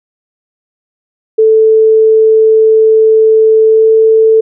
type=tone with pitch glide; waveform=sine; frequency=440 to 442.8 Hz; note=A4 to A4; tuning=0 to +11 cents; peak=-3 dBFS; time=1.38-4.41 s; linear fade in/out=10 ms; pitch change=+11 cents; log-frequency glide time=3.66-3.89 s; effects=none